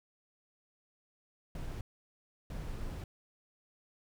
brown noise bursts at uneven times, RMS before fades -40 dBFS, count 2, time 1.55-1.81 / 2.5-3.04 s, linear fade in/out 2 ms, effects none

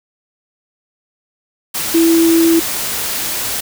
sine tone in noise, 331 Hz, E4, 7 cents sharp, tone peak -8 dBFS, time 1.94-2.6 s, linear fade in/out 10 ms, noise white, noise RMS -20 dBFS, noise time 1.74-3.61 s, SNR +9 dB, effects none

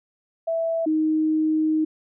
sine tone pair in turn, 659 / 312.4 Hz, E5 / D#4, -1 / +7 cents, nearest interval octave + minor second, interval 1292 cents, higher first, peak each -21 / -18 dBFS, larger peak second, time 0.47-0.86 / 0.86-1.85 s, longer second, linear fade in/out 10 ms, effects none

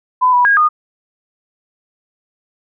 sine tone with pitch steps, 1007 / 981 / 1633 / 1226 Hz, B5 / B5 / G#6 / D#6, +33 / -12 / -30 / -26 cents, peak -8 dBFS, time 0.21-0.69 s, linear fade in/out 20 ms, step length 120 ms, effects none

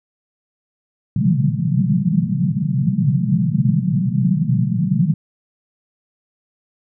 pink band-pass noise, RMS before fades -17 dBFS, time 1.16-5.14 s, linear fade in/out 5 ms, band 120 to 210 Hz, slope 96 dB/octave, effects none

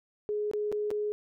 sine tone with dropouts, 419.1 Hz, G#4, 16 cents sharp, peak -28 dBFS, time 0.29-1.12 s, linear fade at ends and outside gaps 0 ms, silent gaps 0.513-0.535 / 0.717-0.725 / 0.905-0.913 s, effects none

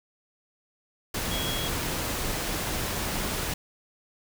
sine tone in noise, 3313 Hz, G#7, 5 cents flat, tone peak -33 dBFS, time 1.31-1.68 s, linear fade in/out 5 ms, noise pink, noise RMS -30 dBFS, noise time 1.14-3.54 s, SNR -6 dB, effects none

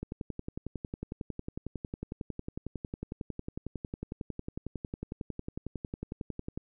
click train, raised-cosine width 3 ms, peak -23 dBFS, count 73, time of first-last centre 0.03-6.575 s, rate 11 Hz, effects none

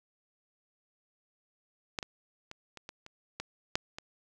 clicks, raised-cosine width 0.2 ms, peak -15 / -20 / -26 / -28 / -25 / -30 / -19 / -10 / -23 dBFS, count 9, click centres 1.988 / 2.028 / 2.514 / 2.773 / 2.891 / 3.064 / 3.4 / 3.755 / 3.985 s, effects none

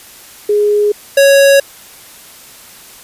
sine / square tone pair in turn, 415.3 / 554.4 Hz, G#4 / C#5, 0 / 0 cents, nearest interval perfect fourth, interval 500 cents, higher second, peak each -8 / -5 dBFS, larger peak second, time 0.49-0.92 / 1.17-1.6 s, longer neither, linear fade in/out 5 ms, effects white hiss -37 dBFS RMS until 3.03 s + resampled to 32000 Hz

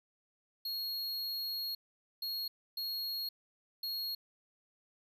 square tone bursts at uneven times, 4299 Hz, C8, 46 cents sharp, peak -36 dBFS, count 4, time 0.65-1.75 / 2.22-2.48 / 2.77-3.29 / 3.83-4.15 s, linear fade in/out 5 ms, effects none

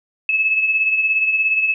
sine beating tone pair, 2596 / 2613 Hz, E7 / E7, -27 / -16 cents, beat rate 17 Hz, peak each -15 / -24 dBFS, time 0.29-1.74 s, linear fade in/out 2 ms, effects none

